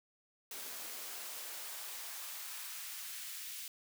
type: noise with high-pass filter sweep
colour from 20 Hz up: white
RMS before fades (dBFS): -45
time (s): 0.51-3.68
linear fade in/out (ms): 2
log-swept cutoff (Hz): 250 to 2400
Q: 0.87
effects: none